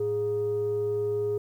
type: tone pair together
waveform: sine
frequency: 109.5 / 414 Hz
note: A2 / G#4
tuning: -8 / -5 cents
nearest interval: octave + major seventh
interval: 2303 cents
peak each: -34 / -24 dBFS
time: 0-1.38 s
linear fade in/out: 5 ms
effects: tanh soft clip ceiling -21 dBFS + 10-bit